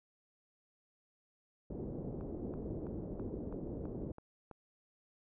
white low-pass noise, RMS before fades -42 dBFS, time 1.7-4.12 s, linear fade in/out 5 ms, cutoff 430 Hz, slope 24 dB/octave
click train, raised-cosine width 1 ms, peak -35 dBFS, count 8, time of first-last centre 2.21-4.513 s, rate 3.04 Hz
effects none

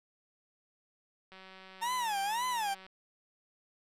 click train, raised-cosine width 0.3 ms, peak -36 dBFS, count 293, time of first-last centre 1.32-2.865 s, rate 189 Hz
40% pulse tone with vibrato, 892 Hz, A5, 23 cents sharp, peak -30 dBFS, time 1.81-2.75 s, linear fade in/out 20 ms, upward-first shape sine, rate 1.9 Hz, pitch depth 220 cents each way
effects resampled to 32000 Hz

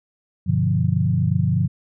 sine chord, G dominant seventh, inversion none, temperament equal, 98 / 123.47 / 146.83 / 174.61 Hz, G2 / B2 / D3 / F3, 0 / 0 / 0 / 0 cents, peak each -22 dBFS, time 0.46-1.68 s, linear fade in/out 20 ms, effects none

